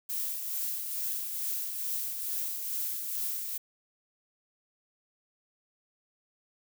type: noise with tremolo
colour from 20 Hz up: violet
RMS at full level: -32 dBFS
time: 0.09-3.58 s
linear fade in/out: 10 ms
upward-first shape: triangle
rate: 2.3 Hz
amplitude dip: 45%
effects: none